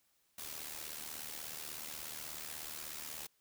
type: noise with amplitude modulation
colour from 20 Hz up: white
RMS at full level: -42 dBFS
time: 0.38-3.27 s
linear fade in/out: 5 ms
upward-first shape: sine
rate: 76.5 Hz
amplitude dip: 70%
effects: white hiss -75 dBFS RMS until 3.4 s